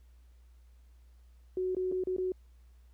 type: tone with dropouts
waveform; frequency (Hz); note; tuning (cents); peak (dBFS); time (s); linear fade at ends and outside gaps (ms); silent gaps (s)
sine; 370; F#4; 0; -29; 1.57-2.32; 2; 1.749-1.767 / 1.916-1.922 / 2.038-2.071 / 2.165-2.182
effects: added 60 Hz sine -55 dBFS peak until 2.93 s + pink hiss -74 dBFS RMS until 2.93 s